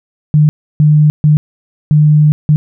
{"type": "tone bursts at uneven times", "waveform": "sine", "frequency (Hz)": 150.9, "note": "D3", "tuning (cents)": 47, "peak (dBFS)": -4, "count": 5, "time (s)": [[0.34, 0.49], [0.8, 1.1], [1.24, 1.37], [1.91, 2.32], [2.49, 2.56]], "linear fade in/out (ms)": 0, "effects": []}